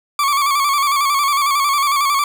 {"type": "tone with vibrato", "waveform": "40% pulse", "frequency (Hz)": 1133, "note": "C#6", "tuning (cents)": 37, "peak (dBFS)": -13, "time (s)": [0.19, 2.24], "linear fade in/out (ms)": 2, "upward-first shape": "square", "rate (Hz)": 11, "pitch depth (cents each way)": 53, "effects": []}